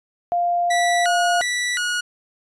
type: tone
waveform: sine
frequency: 698.5 Hz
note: F5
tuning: in tune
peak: -17 dBFS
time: 0.32-1.41 s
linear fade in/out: 0 ms
type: tone with vibrato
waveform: sawtooth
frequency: 1686 Hz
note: G#6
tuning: 26 cents sharp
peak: -17 dBFS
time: 0.7-2.01 s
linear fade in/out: 10 ms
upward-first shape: square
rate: 1.4 Hz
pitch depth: 260 cents each way
effects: resampled to 22050 Hz